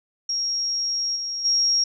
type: tone with level steps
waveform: sine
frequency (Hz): 5590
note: F8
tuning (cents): +1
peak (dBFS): -22 / -26 / -17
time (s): 0.29-1.84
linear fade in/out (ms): 5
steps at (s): 1.15 / 1.44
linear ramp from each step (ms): 20
effects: none